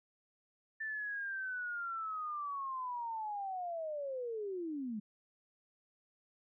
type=linear sweep; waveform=sine; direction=down; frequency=1777 to 201.8 Hz; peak=-37 dBFS; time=0.8-5 s; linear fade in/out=10 ms; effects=none